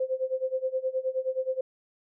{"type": "tone with tremolo", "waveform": "sine", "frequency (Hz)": 520, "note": "C5", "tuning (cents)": -11, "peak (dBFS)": -23, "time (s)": [0, 1.61], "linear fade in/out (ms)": 5, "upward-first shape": "sine", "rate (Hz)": 9.5, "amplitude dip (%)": 90, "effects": []}